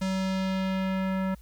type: tone with low-pass filter sweep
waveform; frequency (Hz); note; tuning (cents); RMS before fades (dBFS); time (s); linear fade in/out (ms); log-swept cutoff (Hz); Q
square; 189.8; F#3; +44; -28; 0.01-1.35; 10; 7200 to 1600; 1.1
effects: added 57 Hz sine -47 dBFS peak until 1.41 s + white hiss -62 dBFS RMS until 1.41 s